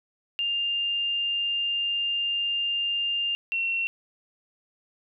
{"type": "tone pair in turn", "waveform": "sine", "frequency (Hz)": [2802, 2722], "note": ["F7", "F7"], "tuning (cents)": [5, -45], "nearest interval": "minor second", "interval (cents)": 50, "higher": "first", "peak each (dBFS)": -24, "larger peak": "neither", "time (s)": [[0.39, 3.35], [3.52, 3.87]], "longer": "first", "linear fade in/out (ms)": 0, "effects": []}